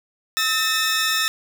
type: tone pair together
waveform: 15% pulse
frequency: 1291 / 1804 Hz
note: E6 / A6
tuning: -37 / +43 cents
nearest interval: tritone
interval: 580 cents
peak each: -17 / -14 dBFS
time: 0.37-1.28 s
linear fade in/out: 0 ms
effects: none